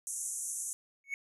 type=band-pass noise; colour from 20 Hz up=white; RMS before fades=-38 dBFS; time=0.07-0.73 s; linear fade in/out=0 ms; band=6100 to 11000 Hz; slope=96 dB/octave
type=tone with exponential growth; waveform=triangle; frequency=2216 Hz; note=C#7; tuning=1 cent flat; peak=-27 dBFS; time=1.04-1.14 s; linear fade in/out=1 ms; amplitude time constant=20 ms
effects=none